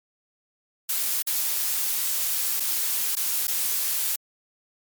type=noise with dropouts; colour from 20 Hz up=blue; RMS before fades=-25 dBFS; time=0.89-4.16 s; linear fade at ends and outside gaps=5 ms; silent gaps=1.224-1.269 / 2.599-2.603 / 3.154-3.167 / 3.471-3.479 s; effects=MP3 96 kbps